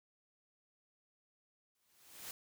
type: noise with exponential growth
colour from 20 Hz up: white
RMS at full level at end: -44 dBFS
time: 1.75-2.31 s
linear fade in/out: 1 ms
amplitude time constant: 120 ms
effects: none